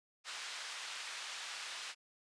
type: band-pass noise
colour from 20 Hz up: white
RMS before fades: -45 dBFS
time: 0.24-1.95 s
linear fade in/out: 50 ms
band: 1000 to 4600 Hz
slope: 12 dB/octave
effects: resampled to 22050 Hz